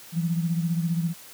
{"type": "beating tone pair", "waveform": "sine", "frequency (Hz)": [166.1, 181.1], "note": ["E3", "F#3"], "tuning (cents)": [13, -37], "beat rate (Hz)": 15, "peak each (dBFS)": [-23, -30], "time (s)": [0.12, 1.14], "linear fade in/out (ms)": 50, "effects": ["white hiss -46 dBFS RMS until 1.33 s", "high-pass 80 Hz 12 dB/octave"]}